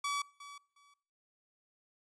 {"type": "tone with echo", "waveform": "sawtooth", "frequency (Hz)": 1143, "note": "D6", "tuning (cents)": -47, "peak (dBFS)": -29, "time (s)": [0.04, 0.22], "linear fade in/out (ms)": 5, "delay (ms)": 360, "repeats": 2, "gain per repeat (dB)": -15, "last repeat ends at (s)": 0.94, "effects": ["noise-tail reverb RT60 0.8 s tail -24 dB re dry", "resampled to 22050 Hz"]}